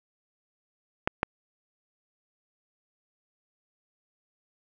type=clicks; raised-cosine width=0.5 ms; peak=-8 dBFS; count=2; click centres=1.075 / 1.231 s; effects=none